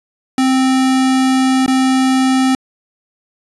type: tone with dropouts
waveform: square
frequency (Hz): 261.6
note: C4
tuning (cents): 0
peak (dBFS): -11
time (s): 0.38-2.55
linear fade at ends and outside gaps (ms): 2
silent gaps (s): 1.662-1.679
effects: resampled to 24000 Hz